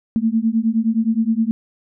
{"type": "beating tone pair", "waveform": "sine", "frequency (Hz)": [220, 229.6], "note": ["A3", "A#3"], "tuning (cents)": [0, -26], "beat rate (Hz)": 9.6, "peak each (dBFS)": -18, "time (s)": [0.16, 1.51], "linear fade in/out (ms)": 0, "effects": []}